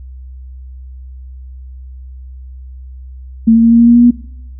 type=tone with pitch steps; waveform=sine; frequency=226.1 / 228.2 / 230.3 / 232.5 / 234.6 / 236.8 / 239 / 241.2 Hz; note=A3 / A#3 / A#3 / A#3 / A#3 / A#3 / A#3 / B3; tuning=+47 / -37 / -21 / -4 / +11 / +27 / +43 / -41 cents; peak=-3 dBFS; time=3.47-4.11 s; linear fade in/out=10 ms; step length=80 ms; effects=noise-tail reverb RT60 0.7 s tail -18 dB re dry + added 64 Hz sine -28 dBFS peak until 4.59 s